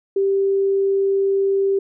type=tone; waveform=sine; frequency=392 Hz; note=G4; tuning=in tune; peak=-15 dBFS; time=0.16-1.79 s; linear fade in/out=5 ms; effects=none